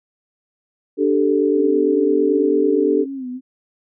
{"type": "chord", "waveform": "sine", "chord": "D suspended fourth", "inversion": "none", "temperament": "just", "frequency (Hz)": [293.7, 391.6, 440.5], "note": ["D4", "G4", "A4"], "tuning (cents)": [0, -2, 2], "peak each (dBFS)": -18, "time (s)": [0.97, 3.06], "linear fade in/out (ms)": 50}
{"type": "tone with vibrato", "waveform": "sine", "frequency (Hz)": 261.6, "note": "C4", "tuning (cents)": 0, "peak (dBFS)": -25, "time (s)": [1.54, 3.41], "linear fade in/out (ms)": 50, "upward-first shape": "sine", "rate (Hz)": 2.7, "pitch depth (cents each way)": 85}
{"effects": []}